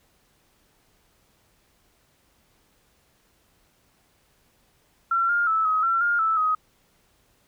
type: tone with pitch steps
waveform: sine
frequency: 1359 / 1409 / 1310 / 1269 / 1354 / 1412 / 1315 / 1259 Hz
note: F6 / F6 / E6 / D#6 / E6 / F6 / E6 / D#6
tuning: -48 / +15 / -11 / +34 / +46 / +19 / -5 / +20 cents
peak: -19 dBFS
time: 5.11-6.55 s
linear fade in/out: 5 ms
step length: 180 ms
effects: pink hiss -64 dBFS RMS until 7.47 s